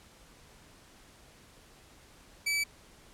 sawtooth tone, 2301 Hz, D7, 36 cents flat, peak -24 dBFS, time 2.46-2.64 s, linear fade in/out 10 ms, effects pink hiss -57 dBFS RMS until 3.13 s + low-pass 11000 Hz 12 dB/octave

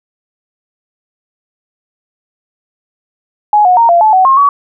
sine tone with pitch steps, 838 / 728 / 927 / 688 / 866 / 750 / 1071 / 1131 Hz, G#5 / F#5 / A#5 / F5 / A5 / F#5 / C6 / C#6, +15 / -28 / -10 / -26 / -28 / +23 / +40 / +34 cents, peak -4 dBFS, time 3.53-4.49 s, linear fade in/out 2 ms, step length 120 ms, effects none

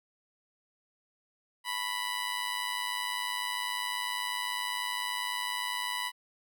15% pulse tone with amplitude modulation, 987.8 Hz, B5, in tune, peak -22 dBFS, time 1.64-6.12 s, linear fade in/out 50 ms, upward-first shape sine, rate 100 Hz, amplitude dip 70%, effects none

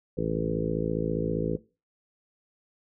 harmonic tone with a mistuned harmonic, 55 Hz, A1, in tune, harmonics 1 / 2 / 3 / 4 / 5 / 6 / 7 / 8 / 9, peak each -38 / -38 / -32 / -36 / -35 / -35 / -36 / -32 / -33 dBFS, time 0.17-1.57 s, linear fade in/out 10 ms, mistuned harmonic 2, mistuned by +21 cents, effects noise-tail reverb RT60 0.3 s tail -19 dB re dry

